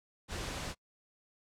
pink noise, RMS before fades -39 dBFS, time 0.28-0.75 s, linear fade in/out 50 ms, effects noise-tail reverb RT60 0.1 s tail -25 dB re dry + low-pass 8000 Hz 12 dB/octave

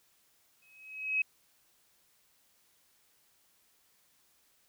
sine tone with exponential growth, 2552 Hz, D#7, 43 cents sharp, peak -24 dBFS, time 0.62-1.22 s, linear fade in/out 5 ms, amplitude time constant 130 ms, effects white hiss -69 dBFS RMS until 4.68 s

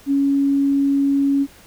sine tone, 278.3 Hz, C#4, 7 cents sharp, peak -14 dBFS, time 0.06-1.47 s, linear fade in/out 50 ms, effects pink hiss -47 dBFS RMS until 1.66 s

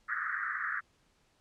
white band-pass noise, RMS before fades -35 dBFS, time 0.08-0.81 s, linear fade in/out 20 ms, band 1200 to 1900 Hz, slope 96 dB/octave, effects pink hiss -70 dBFS RMS until 1.4 s + low-pass 8000 Hz 12 dB/octave

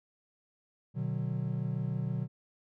triangle chord, B minor, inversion none, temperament equal with one note detuned, 123.47 / 149.92 / 185 Hz, B2 / D3 / F#3, 0 / +36 / 0 cents, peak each -32 / -33 / -35 dBFS, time 0.94-2.28 s, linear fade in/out 50 ms, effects none

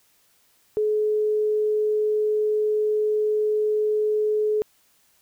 sine tone, 426 Hz, G#4, 44 cents sharp, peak -19 dBFS, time 0.77-4.62 s, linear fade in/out 0 ms, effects white hiss -62 dBFS RMS until 5.21 s

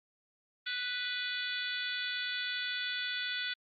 harmonic tone, 493.9 Hz, B4, in tune, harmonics 3 / 4 / 5 / 6 / 7 / 8 / 9, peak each -38 / -42 / -43 / -46 / -38 / -44 / -45 dBFS, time 0.66-3.54 s, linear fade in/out 10 ms, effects Opus 24 kbps

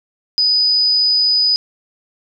sine tone, 4978 Hz, D#8, in tune, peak -11 dBFS, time 0.38-1.56 s, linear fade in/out 0 ms, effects none

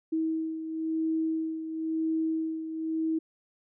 sine beating tone pair, 320.4 / 321.38 Hz, E4 / E4, -49 / -44 cents, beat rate 0.98 Hz, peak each -28 / -35 dBFS, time 0.12-3.19 s, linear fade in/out 10 ms, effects none

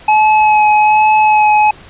square tone with vibrato, 853 Hz, G#5, 46 cents sharp, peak -7 dBFS, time 0.08-1.71 s, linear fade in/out 5 ms, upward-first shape sine, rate 1.2 Hz, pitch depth 14 cents each way, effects pink hiss -38 dBFS RMS until 1.89 s + resampled to 8000 Hz

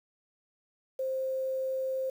sine tone with quantisation, 526 Hz, C5, 9 cents sharp, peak -29 dBFS, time 0.99-2.1 s, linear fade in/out 5 ms, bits 9, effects none

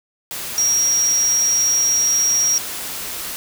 sine tone in noise, 5660 Hz, F8, 22 cents sharp, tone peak -14 dBFS, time 0.58-2.58 s, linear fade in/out 0 ms, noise white, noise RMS -28 dBFS, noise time 0.31-3.36 s, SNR +11 dB, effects none

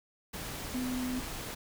sine tone in noise, 252.6 Hz, B3, 39 cents sharp, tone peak -32 dBFS, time 0.74-1.2 s, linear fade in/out 10 ms, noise pink, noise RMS -40 dBFS, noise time 0.33-1.55 s, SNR +5 dB, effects none

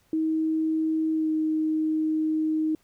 sine tone with pitch glide, 317.2 to 313 Hz, D#4 to D#4, +33 to +10 cents, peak -22 dBFS, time 0.13-2.75 s, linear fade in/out 2 ms, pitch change -23 cents, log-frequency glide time 1.13-1.3 s, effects pink hiss -65 dBFS RMS until 2.83 s

